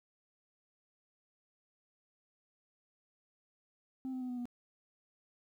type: tone with pitch steps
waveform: sine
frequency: 261.6 / 256.8 / 252.1 / 247.5 / 243 Hz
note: C4 / C4 / B3 / B3 / B3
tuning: 0 / -32 / +36 / +4 / -28 cents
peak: -34 dBFS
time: 4.05-4.455 s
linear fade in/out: 0 ms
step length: 81 ms
effects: tanh soft clip ceiling -36 dBFS + 12-bit